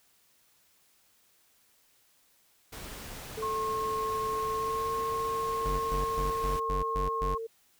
pink noise, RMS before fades -43 dBFS, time 2.72-6.6 s, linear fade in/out 10 ms
sine tone with pitch glide, 440 to 452.6 Hz, A4 to A4, 0 to +49 cents, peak -34 dBFS, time 3.37-7.47 s, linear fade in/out 10 ms, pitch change +49 cents, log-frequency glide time 4.47-4.88 s
sine tone, 1078 Hz, C#6, 49 cents flat, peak -30 dBFS, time 3.42-7.38 s, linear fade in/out 10 ms
square tone bursts, 47.65 Hz, G1, 48 cents flat, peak -31 dBFS, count 7, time 5.65-7.35 s, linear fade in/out 10 ms, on 140 ms, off 120 ms
effects white hiss -66 dBFS RMS until 7.79 s

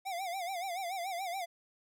square tone with vibrato, 732 Hz, F#5, 19 cents flat, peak -36 dBFS, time 0.05-1.46 s, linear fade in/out 20 ms, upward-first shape sine, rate 7 Hz, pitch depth 130 cents each way, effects none

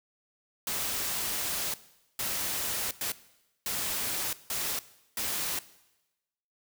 white noise bursts at uneven times, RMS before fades -32 dBFS, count 6, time 0.67-1.74 / 2.19-2.91 / 3.01-3.12 / 3.66-4.33 / 4.5-4.79 / 5.17-5.59 s, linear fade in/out 2 ms, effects noise-tail reverb RT60 1.0 s tail -18 dB re dry

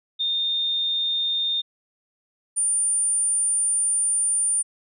sine tone pair in turn, 3641 / 9209 Hz, A#7 / D9, -41 / -35 cents, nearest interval octave + major third, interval 1606 cents, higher second, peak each -21 / -19 dBFS, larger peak second, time 0.19-1.62 / 2.56-4.63 s, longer second, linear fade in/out 20 ms, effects none

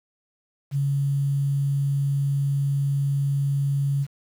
sine tone with quantisation, 140 Hz, C#3, 18 cents sharp, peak -20 dBFS, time 0.71-4.07 s, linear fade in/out 50 ms, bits 8, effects none

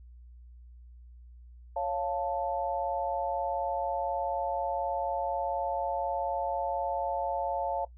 sine chord, Db augmented, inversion none, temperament equal, 554.4 / 698.5 / 880 Hz, Db5 / F5 / A5, 0 / 0 / 0 cents, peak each -33 dBFS, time 1.76-7.85 s, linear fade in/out 5 ms, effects noise-tail reverb RT60 0.1 s tail -18 dB re dry + added 60 Hz sine -48 dBFS peak until 7.97 s

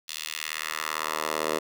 10% pulse tone with high-pass filter sweep, 77.78 Hz, D#2, in tune, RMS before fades -31 dBFS, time 0.08-1.59 s, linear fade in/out 10 ms, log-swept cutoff 3600 to 490 Hz, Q 1.3, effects none

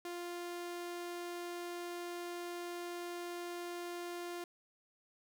sawtooth tone, 349.2 Hz, F4, in tune, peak -37 dBFS, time 0.05-4.44 s, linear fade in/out 2 ms, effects none

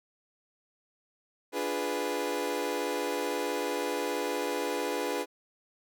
30% pulse chord, D diminished seventh, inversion none, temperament equal, 293.7 / 349.2 / 415.3 / 493.9 Hz, D4 / F4 / Ab4 / Cb5, 0 / 0 / 0 / 0 cents, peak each -34 / -35 / -32 / -31 dBFS, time 1.52-5.26 s, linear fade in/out 50 ms, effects none

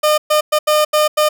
30% pulse tone bursts at uneven times, 607 Hz, D#5, 43 cents flat, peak -8 dBFS, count 6, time 0.03-0.18 / 0.3-0.41 / 0.52-0.59 / 0.67-0.85 / 0.93-1.08 / 1.17-1.29 s, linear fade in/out 10 ms, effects none

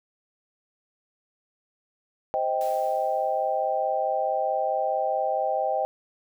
sine chord, C minor, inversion none, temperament just, 523.3 / 627.9 / 784.9 Hz, C5 / Eb5 / G5, 0 / +16 / +2 cents, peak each -29 / -27 / -26 dBFS, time 2.34-5.85 s, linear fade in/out 0 ms
white noise with exponential decay, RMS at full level -44 dBFS, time 2.61-3.9 s, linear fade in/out 0 ms, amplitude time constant 280 ms
effects none

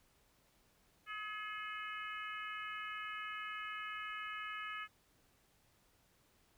harmonic tone with a mistuned harmonic, 424.1 Hz, G#4, 36 cents sharp, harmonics 3 / 4 / 5 / 6 / 7, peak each -45 / -47 / -49 / -51 / -52 dBFS, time 1.06-4.88 s, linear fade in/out 50 ms, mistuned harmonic 5, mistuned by +18 cents, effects pink hiss -72 dBFS RMS until 6.57 s

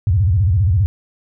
sine tone with vibrato, 92.5 Hz, F#2, in tune, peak -11 dBFS, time 0.07-0.86 s, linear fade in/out 0 ms, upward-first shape square, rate 15 Hz, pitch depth 230 cents each way, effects none

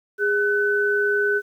sine tone pair together, 410.1 / 1505.1 Hz, G#4 / F#6, -22 / +29 cents, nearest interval octave + major seventh, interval 2251 cents, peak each -21 / -20 dBFS, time 0.18-1.42 s, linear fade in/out 50 ms, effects 9-bit

